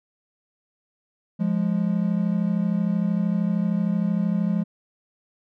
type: tone pair together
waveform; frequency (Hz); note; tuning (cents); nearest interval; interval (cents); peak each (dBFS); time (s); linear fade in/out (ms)
triangle; 174.65 / 207.7; F3 / G#3; 0 / 0; minor third; 300; -21; 1.39-4.64; 20
effects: none